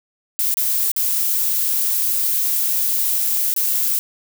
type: noise with dropouts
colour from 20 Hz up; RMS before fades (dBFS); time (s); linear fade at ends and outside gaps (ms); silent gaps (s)
violet; -19; 0.39-3.99; 0; 0.541-0.571 / 0.916-0.964 / 3.54-3.563
effects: none